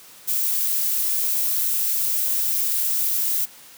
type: noise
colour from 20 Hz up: violet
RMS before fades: -22 dBFS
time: 0.27-3.46 s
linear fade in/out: 20 ms
effects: white hiss -46 dBFS RMS until 3.77 s + high-pass 100 Hz 12 dB/octave